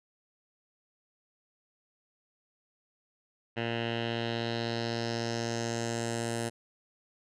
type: tone with low-pass filter sweep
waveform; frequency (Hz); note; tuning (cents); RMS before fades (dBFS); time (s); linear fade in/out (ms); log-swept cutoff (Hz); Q
10% pulse; 116.2; A#2; -5; -33; 3.56-6.5; 20; 2600 to 9400; 2.9
effects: none